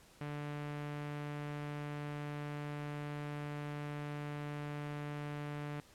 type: tone with low-pass filter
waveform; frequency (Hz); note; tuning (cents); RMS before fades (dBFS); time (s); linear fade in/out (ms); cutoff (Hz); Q
sawtooth; 146.83; D3; 0; -42; 0.21-5.8; 0; 2400; 1.2
effects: pink hiss -62 dBFS RMS until 5.94 s + low-pass 12000 Hz 12 dB/octave